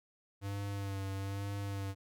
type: tone with vibrato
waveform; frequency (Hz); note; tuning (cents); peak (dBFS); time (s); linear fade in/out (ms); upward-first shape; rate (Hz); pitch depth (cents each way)
square; 98.8; G2; +14; -37; 0.41-1.95; 50; sine; 1.1; 30
effects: none